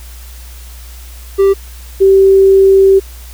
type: tone pair in turn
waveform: triangle / sine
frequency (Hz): 392 / 387.5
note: G4 / G4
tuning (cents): 0 / -20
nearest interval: unison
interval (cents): 20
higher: first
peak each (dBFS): -3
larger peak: neither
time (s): 1.38-1.54 / 2-3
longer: second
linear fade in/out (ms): 20
effects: added 60 Hz sine -29 dBFS peak until 3.33 s + white hiss -38 dBFS RMS until 3.33 s